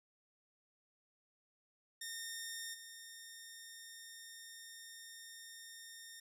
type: tone with level steps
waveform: 10% pulse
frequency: 1830 Hz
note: A#6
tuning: 32 cents flat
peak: -34 / -42 dBFS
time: 2.01-6.2 s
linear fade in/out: 5 ms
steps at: 2.73 s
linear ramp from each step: 20 ms
effects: none